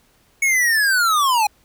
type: linear sweep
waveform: square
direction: down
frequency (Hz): 2222 to 811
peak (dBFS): -15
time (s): 0.42-1.47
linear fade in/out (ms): 5
effects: pink hiss -58 dBFS RMS until 1.64 s